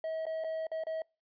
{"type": "tone with dropouts", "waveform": "triangle", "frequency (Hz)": 641, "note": "E5", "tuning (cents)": -49, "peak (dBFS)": -31, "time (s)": [0.04, 1.02], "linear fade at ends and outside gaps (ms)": 2, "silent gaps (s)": [[0.255, 0.266], [0.439, 0.444], [0.669, 0.716], [0.837, 0.868]], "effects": ["noise-tail reverb RT60 0.3 s tail -26 dB re dry", "resampled to 11025 Hz"]}